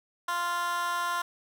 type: tone with high-pass filter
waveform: 15% pulse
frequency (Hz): 348.3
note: F4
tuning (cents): -5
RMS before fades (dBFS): -30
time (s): 0.28-1.22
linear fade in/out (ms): 5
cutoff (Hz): 1100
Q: 2.4
effects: none